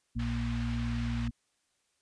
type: harmonic tone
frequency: 58.7 Hz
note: A#1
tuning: 13 cents sharp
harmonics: 1 / 2 / 4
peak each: -34 / -34 / -34 dBFS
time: 0.15-1.31 s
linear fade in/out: 20 ms
type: band-pass noise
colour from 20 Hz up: pink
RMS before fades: -47 dBFS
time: 0.19-1.28 s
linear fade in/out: 5 ms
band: 1100 to 3300 Hz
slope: 12 dB/octave
effects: white hiss -75 dBFS RMS until 2.01 s + resampled to 22050 Hz